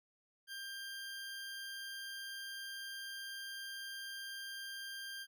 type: tone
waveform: 20% pulse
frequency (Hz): 1591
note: G6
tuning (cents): +25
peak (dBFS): -39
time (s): 0.47-5.27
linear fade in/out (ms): 50
effects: none